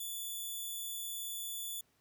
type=tone; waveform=5% pulse; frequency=3463 Hz; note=A7; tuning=28 cents flat; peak=-31 dBFS; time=0-1.81 s; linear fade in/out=5 ms; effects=pink hiss -73 dBFS RMS until 2 s + high-pass 80 Hz 12 dB/octave